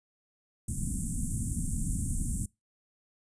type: band-stop noise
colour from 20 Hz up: pink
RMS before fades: -31 dBFS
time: 0.68-2.46 s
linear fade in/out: 5 ms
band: 260 to 7800 Hz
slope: 48 dB/octave
effects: noise-tail reverb RT60 0.2 s tail -23 dB re dry + resampled to 22050 Hz